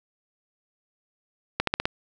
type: accelerating click train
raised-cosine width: 0.3 ms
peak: -6 dBFS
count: 5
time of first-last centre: 1.6-1.855 s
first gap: 73 ms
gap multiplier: 0.91
effects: none